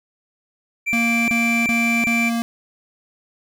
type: tone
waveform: triangle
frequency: 2349 Hz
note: D7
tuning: in tune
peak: -17 dBFS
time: 0.86-2.3 s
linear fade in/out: 20 ms
type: tone bursts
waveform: square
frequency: 232.4 Hz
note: A#3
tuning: 5 cents flat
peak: -20 dBFS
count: 4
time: 0.93-2.42 s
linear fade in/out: 0 ms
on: 350 ms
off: 30 ms
effects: none